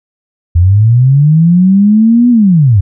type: linear two-way sweep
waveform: sine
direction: up then down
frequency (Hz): 82.41 to 246.9 to 88.5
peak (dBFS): -3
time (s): 0.55-2.81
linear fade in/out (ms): 10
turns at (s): 2.3
effects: none